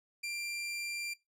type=tone; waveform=sawtooth; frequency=2373 Hz; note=D7; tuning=17 cents sharp; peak=-32 dBFS; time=0.23-1.14 s; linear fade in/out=10 ms; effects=noise-tail reverb RT60 0.2 s tail -22 dB re dry + low-pass 11000 Hz 12 dB/octave